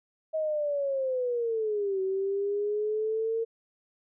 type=linear two-way sweep; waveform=sine; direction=down then up; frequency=637 to 378 to 457.6 Hz; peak=-26 dBFS; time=0.33-3.45 s; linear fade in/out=20 ms; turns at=2.01 s; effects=none